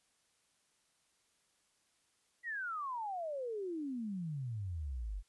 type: exponential sweep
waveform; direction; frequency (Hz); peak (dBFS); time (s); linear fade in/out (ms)
sine; down; 1975.5 to 44; -37; 2.43-5.23; 50
effects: white hiss -75 dBFS RMS until 5.28 s + resampled to 24000 Hz